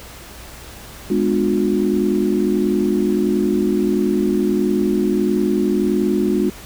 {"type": "chord", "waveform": "sine", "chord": "G# diminished seventh", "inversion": "none", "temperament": "just", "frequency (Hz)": [207.7, 249.2, 299, 358.8], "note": ["G#3", "B3", "D4", "F4"], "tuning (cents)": [0, 16, 31, 47], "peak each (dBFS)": [-19, -23, -21, -19], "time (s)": [1.1, 6.5], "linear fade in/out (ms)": 5, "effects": ["added 60 Hz sine -43 dBFS peak until 6.65 s", "pink hiss -38 dBFS RMS until 6.65 s"]}